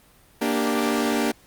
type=chord; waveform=sawtooth; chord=G minor; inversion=first; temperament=equal; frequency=233.1 / 293.7 / 392 Hz; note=Bb3 / D4 / G4; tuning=0 / 0 / 0 cents; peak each=-20 / -21 / -23 dBFS; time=0.41-1.32 s; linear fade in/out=10 ms; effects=pink hiss -55 dBFS RMS until 1.46 s + Opus 32 kbps